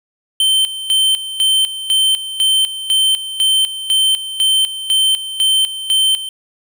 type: tone with tremolo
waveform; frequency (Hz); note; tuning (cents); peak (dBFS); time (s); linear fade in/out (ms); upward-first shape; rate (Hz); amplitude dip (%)
square; 3100; G7; -20; -11; 0.4-6.29; 2; square; 2; 75
effects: 8-bit